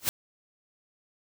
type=noise with exponential growth; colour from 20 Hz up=white; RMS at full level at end=-21 dBFS; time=0-0.09 s; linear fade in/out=0 ms; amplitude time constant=19 ms; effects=none